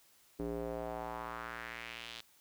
square tone with band-pass filter sweep, 57.9 Hz, A#1, 11 cents flat, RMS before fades -42 dBFS, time 0.39-2.21 s, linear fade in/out 5 ms, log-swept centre 350 to 3700 Hz, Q 2.3, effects white hiss -66 dBFS RMS until 2.4 s

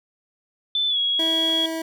sine tone with pitch glide, 3520 to 3322 Hz, A7 to G#7, 0 to 0 cents, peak -19 dBFS, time 0.75-1.66 s, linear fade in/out 2 ms, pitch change -100 cents, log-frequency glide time 0.88-0.98 s
25% pulse tone, 324.5 Hz, E4, 27 cents flat, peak -22 dBFS, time 1.19-1.82 s, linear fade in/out 5 ms
clicks, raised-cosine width 0.3 ms, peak -28 / -25 / -31 / -35 dBFS, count 4, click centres 1.264 / 1.499 / 1.538 / 1.655 s
effects none

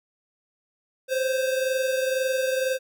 square tone pair together, 519 / 541 Hz, C5 / C#5, -14 / -42 cents, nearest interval minor second, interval 72 cents, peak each -24 / -31 dBFS, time 1.08-2.79 s, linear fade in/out 50 ms, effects none

